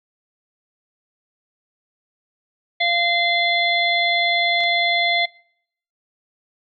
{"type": "harmonic tone", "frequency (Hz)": 690, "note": "F5", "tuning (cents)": -21, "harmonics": [1, 3, 5, 6], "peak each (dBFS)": [-22, -19, -22, -27], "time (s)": [2.8, 5.26], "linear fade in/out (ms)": 10}
{"type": "clicks", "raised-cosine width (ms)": 0.2, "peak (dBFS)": -20, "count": 2, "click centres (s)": [4.606, 4.637]}
{"effects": ["noise-tail reverb RT60 0.7 s tail -25 dB re dry"]}